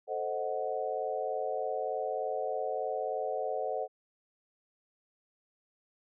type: chord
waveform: sine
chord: A diminished seventh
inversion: none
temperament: equal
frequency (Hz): 440 / 523.3 / 622.3 / 740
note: A4 / C5 / Eb5 / Gb5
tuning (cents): 0 / 0 / 0 / 0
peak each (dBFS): -37 / -36 / -37 / -36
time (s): 0.07-3.88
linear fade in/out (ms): 50
effects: none